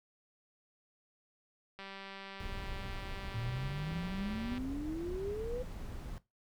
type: click train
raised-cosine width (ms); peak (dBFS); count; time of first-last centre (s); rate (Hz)
0.3; -31; 545; 1.79-4.58; 195
type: noise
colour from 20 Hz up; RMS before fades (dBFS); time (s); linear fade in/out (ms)
brown; -43; 2.4-6.18; 0
type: exponential sweep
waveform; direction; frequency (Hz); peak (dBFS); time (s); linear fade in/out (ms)
sine; up; 110 to 510; -36; 3.34-5.63; 10
effects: noise-tail reverb RT60 0.2 s tail -17 dB re dry

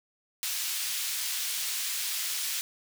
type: high-pass noise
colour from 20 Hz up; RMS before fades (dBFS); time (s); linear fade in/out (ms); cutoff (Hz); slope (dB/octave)
pink; -32; 0.43-2.61; 0; 3100; 12
effects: none

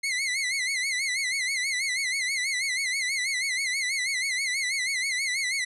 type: tone with vibrato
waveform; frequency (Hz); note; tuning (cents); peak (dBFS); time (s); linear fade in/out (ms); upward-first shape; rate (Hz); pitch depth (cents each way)
sawtooth; 2093; C7; 0; -22; 0.03-5.65; 10; sine; 6.2; 110
effects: resampled to 24000 Hz

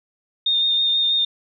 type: tone with vibrato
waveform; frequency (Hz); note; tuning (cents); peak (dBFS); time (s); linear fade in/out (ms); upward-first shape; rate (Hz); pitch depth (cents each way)
sine; 3656; A#7; -34; -16; 0.46-1.25; 5; sine; 6.2; 16
effects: none

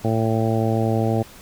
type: harmonic tone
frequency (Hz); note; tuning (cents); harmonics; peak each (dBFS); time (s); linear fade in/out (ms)
112.1; A2; +33; 1 / 2 / 3 / 4 / 5 / 6 / 7; -21 / -24 / -26 / -27 / -28 / -29 / -29; 0.04-1.23; 10
effects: pink hiss -44 dBFS RMS until 1.41 s

